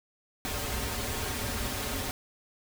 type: noise with comb filter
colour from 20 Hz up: pink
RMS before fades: -33 dBFS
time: 0.45-2.11 s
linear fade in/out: 0 ms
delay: 6 ms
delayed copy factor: -0.95
effects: none